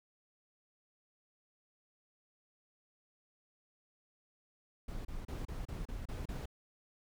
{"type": "noise bursts", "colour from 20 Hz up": "brown", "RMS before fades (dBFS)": -41, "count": 8, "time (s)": [4.88, 6.457], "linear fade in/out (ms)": 5, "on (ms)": 170, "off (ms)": 31, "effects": []}